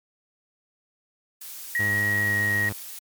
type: noise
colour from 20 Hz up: blue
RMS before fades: -38 dBFS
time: 1.41-2.99 s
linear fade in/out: 5 ms
type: tone with pitch glide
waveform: sine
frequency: 1900 to 1889.1 Hz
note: A#6 to A#6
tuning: +33 to +23 cents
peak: -21 dBFS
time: 1.75-2.69 s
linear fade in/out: 2 ms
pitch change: -10 cents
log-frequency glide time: 2.25-2.4 s
type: tone with vibrato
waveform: sawtooth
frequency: 102.4 Hz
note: G#2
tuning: 24 cents flat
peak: -25 dBFS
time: 1.79-2.73 s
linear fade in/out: 10 ms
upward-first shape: sine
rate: 5 Hz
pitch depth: 16 cents each way
effects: MP3 96 kbps